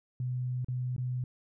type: tone with dropouts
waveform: sine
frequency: 125.7 Hz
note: B2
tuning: 31 cents sharp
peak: -30 dBFS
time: 0.2-1.24 s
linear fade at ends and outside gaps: 2 ms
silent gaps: 0.646-0.684 / 0.964-0.98 s
effects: none